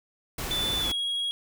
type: noise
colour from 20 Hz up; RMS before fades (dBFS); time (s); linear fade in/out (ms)
pink; -33; 0.38-0.92; 5
type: tone with pitch glide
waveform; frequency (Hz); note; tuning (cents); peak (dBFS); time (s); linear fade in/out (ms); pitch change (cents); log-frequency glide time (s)
triangle; 3500 to 3304; A7 to G#7; -10 to -10; -25; 0.51-1.31; 0; -100; 0.8-0.94
effects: none